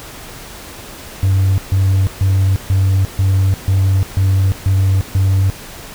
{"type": "tone bursts", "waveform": "triangle", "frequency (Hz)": 96, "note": "G2", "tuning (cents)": -36, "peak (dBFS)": -7, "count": 9, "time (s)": [1.23, 5.5], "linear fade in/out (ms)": 0, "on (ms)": 350, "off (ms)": 140, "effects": ["tanh soft clip ceiling -4 dBFS", "pink hiss -33 dBFS RMS until 5.94 s"]}